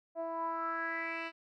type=tone with low-pass filter sweep; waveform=10% pulse; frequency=330 Hz; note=E4; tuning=2 cents sharp; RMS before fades=-37 dBFS; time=0.15-1.32 s; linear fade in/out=50 ms; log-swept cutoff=680 to 3100 Hz; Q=5.1; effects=none